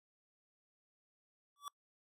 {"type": "tone with exponential growth", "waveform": "square", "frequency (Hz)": 1149, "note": "D6", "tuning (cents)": -38, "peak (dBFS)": -39, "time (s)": [1.56, 1.68], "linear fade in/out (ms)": 1, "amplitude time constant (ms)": 24, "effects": ["noise-tail reverb RT60 0.1 s tail -25 dB re dry", "resampled to 32000 Hz"]}